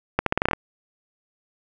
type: accelerating click train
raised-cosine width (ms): 0.5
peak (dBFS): -4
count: 9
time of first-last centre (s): 0.19-0.533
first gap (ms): 73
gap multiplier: 0.84
effects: none